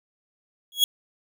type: tone with exponential growth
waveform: 40% pulse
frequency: 3328 Hz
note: G#7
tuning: 3 cents sharp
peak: -11 dBFS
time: 0.72-0.84 s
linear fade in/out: 1 ms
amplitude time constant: 25 ms
effects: none